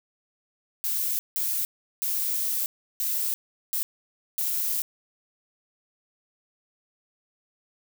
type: noise bursts at uneven times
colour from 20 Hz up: violet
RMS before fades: -27 dBFS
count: 6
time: 0.84-1.19 / 1.36-1.65 / 2.02-2.66 / 3-3.34 / 3.73-3.83 / 4.38-4.82 s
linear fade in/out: 0 ms
effects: none